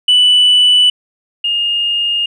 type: tone pair in turn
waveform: sine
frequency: 2974 / 2836 Hz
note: F#7 / F7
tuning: +8 / +26 cents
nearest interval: minor second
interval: 82 cents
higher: first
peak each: -4 / -12 dBFS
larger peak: first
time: 0.08-0.9 / 1.44-2.26 s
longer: neither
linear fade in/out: 5 ms
effects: tanh soft clip ceiling -4 dBFS